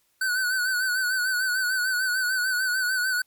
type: tone with vibrato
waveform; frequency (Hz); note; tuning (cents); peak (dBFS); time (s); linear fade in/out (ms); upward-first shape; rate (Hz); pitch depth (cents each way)
square; 1500; F#6; +23; -23; 0.21-3.22; 5; sine; 6.7; 59
effects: white hiss -68 dBFS RMS until 3.26 s + MP3 96 kbps